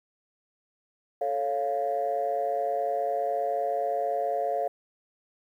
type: chord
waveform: sine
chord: A augmented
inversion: none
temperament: equal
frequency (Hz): 440 / 554.4 / 698.5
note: A4 / C#5 / E#5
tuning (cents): 0 / 0 / 0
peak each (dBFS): -32 / -29 / -27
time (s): 1.21-4.68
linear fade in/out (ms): 5
effects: tanh soft clip ceiling -18 dBFS + 10-bit